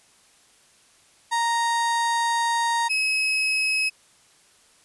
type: tone pair in turn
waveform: 35% pulse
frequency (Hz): 932 / 2561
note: A#5 / D#7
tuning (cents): -1 / +49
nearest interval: octave + perfect fourth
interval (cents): 1750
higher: second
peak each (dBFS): -19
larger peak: neither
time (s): 1.31-2.89 / 2.89-3.9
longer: first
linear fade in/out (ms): 20
effects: white hiss -57 dBFS RMS until 4.84 s + resampled to 24000 Hz